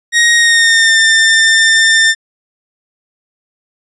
sawtooth tone with pitch glide, 1876 to 1796.5 Hz, A#6 to A6, +11 to +36 cents, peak -3 dBFS, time 0.12-2.15 s, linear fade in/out 50 ms, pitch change -75 cents, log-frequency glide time 0.35-0.96 s, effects resampled to 22050 Hz

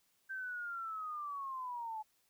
sine linear sweep, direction down, 1568 to 852 Hz, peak -39 dBFS, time 0.29-2.03 s, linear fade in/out 20 ms, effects white hiss -75 dBFS RMS until 2.29 s

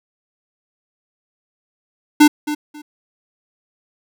square tone with echo, 299 Hz, D4, 31 cents sharp, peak -6 dBFS, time 2.2-2.28 s, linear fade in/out 10 ms, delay 270 ms, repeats 2, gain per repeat -14 dB, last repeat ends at 2.82 s, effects none

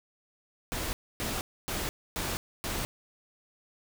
pink noise bursts, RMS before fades -33 dBFS, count 5, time 0.72-2.85 s, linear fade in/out 0 ms, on 210 ms, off 270 ms, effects none

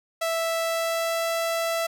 sawtooth tone with pitch glide, 659.3 to 663.9 Hz, E5 to E5, 0 to +12 cents, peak -20 dBFS, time 0.21-1.87 s, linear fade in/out 10 ms, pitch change +12 cents, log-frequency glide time 0.6-1.29 s, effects none

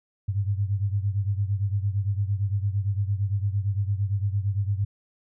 sine beating tone pair, 98 / 106.8 Hz, G2 / G#2, 0 / +49 cents, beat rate 8.8 Hz, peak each -24 / -28 dBFS, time 0.28-4.85 s, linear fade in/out 10 ms, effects none

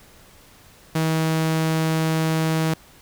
sawtooth tone, 160 Hz, D#3, 49 cents sharp, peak -15 dBFS, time 0.95-2.74 s, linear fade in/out 5 ms, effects pink hiss -50 dBFS RMS until 3.01 s

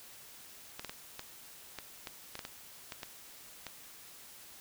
clicks, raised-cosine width 0.2 ms, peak -23 dBFS, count 12, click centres 0.795 / 0.847 / 0.895 / 1.194 / 1.787 / 2.072 / 2.354 / 2.392 / 2.451 / 2.922 / 3.032 / 3.667 s, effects white hiss -53 dBFS RMS until 4.6 s

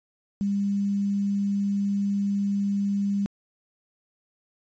sine tone with quantisation, 200.4 Hz, G3, 38 cents sharp, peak -22 dBFS, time 0.41-3.26 s, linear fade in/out 0 ms, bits 8, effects resampled to 16000 Hz

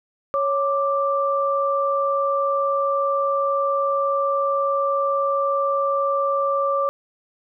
sine tone pair together, 554.4 / 1176.4 Hz, C#5 / D6, 0 / +3 cents, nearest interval octave + minor second, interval 1303 cents, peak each -21 dBFS, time 0.34-6.89 s, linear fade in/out 0 ms, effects none

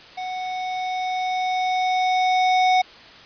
square tone with level ramp, 740 Hz, F#5, in tune, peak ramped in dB -28 to -15 dBFS, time 0.17-2.82 s, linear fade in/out 10 ms, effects white hiss -44 dBFS RMS until 3.25 s + resampled to 11025 Hz

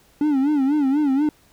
triangle tone with vibrato, 283.2 Hz, C#4, 37 cents sharp, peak -14 dBFS, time 0.21-1.29 s, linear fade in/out 2 ms, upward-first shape sine, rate 4.1 Hz, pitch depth 130 cents each way, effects pink hiss -56 dBFS RMS until 1.52 s

